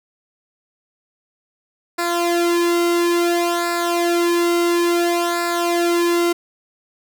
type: tone with flanger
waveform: sawtooth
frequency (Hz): 344.7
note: F4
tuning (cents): -23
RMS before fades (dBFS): -18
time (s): 1.98-6.33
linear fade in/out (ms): 10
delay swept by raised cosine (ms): 0.32 to 1.72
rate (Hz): 0.58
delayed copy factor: -0.8
effects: none